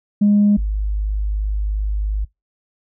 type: tone pair in turn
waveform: sine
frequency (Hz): 205.8 / 51.45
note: G#3 / G#1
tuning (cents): -16 / -16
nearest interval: 2 octaves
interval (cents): 2400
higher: first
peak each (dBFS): -9 / -17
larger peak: first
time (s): 0.21-0.57 / 0.57-2.25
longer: second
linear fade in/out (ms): 10
effects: noise-tail reverb RT60 0.2 s tail -25 dB re dry + tanh soft clip ceiling -7 dBFS